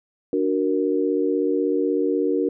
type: chord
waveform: sine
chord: D augmented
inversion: none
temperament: equal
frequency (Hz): 293.7 / 370 / 466.2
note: D4 / F#4 / A#4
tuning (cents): 0 / 0 / 0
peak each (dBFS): -23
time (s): 0.33-2.49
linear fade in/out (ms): 2
effects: none